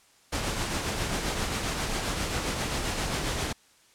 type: noise with tremolo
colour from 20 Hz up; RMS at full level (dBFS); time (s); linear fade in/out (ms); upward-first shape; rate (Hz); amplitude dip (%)
pink; -28; 0.32-3.53; 10; triangle; 7.5; 40
effects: white hiss -60 dBFS RMS until 3.94 s + low-pass 9000 Hz 12 dB/octave